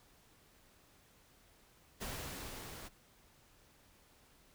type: noise with level ramp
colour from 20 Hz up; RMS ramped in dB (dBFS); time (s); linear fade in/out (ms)
pink; -42 to -50; 2-2.89; 20
effects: pink hiss -66 dBFS RMS until 4.54 s